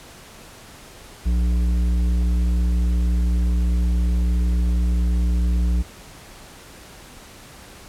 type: tone with tanh clipping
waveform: triangle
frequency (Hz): 59.7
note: A#1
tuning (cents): +42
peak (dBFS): -18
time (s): 1.25-5.83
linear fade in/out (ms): 20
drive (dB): 14
effects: pink hiss -43 dBFS RMS until 7.88 s + low-pass 12000 Hz 12 dB/octave